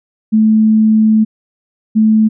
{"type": "tone pair in turn", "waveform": "sine", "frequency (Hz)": [217.9, 217.9], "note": ["A3", "A3"], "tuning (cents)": [-17, -17], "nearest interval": "unison", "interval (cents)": 0, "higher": "neither", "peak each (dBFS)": -6, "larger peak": "neither", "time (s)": [[0.32, 1.25], [1.95, 2.29]], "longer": "first", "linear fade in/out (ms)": 20, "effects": []}